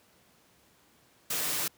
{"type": "noise with comb filter", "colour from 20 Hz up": "white", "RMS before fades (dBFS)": -31, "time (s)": [1.3, 1.68], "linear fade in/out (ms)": 5, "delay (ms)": 6.6, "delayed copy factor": 0.55, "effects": ["pink hiss -63 dBFS RMS until 1.77 s", "high-pass 100 Hz 12 dB/octave"]}